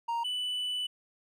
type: tone pair in turn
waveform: triangle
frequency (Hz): 932.3 / 2981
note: A#5 / F#7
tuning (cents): 0 / +12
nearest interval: octave + minor sixth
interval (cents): 2012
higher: second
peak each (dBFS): -27 / -29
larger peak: first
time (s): 0.08-0.24 / 0.24-0.87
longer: second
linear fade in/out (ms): 10
effects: none